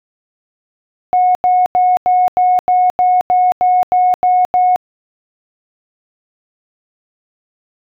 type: tone bursts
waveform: sine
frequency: 729 Hz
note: F#5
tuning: 26 cents flat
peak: -7 dBFS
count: 12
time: 1.13-4.76 s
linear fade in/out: 0 ms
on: 220 ms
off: 90 ms
effects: tanh soft clip ceiling -4 dBFS